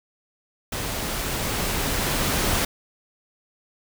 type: noise with level ramp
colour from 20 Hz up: pink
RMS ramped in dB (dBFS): -29 to -22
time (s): 0.72-2.65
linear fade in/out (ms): 5
effects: none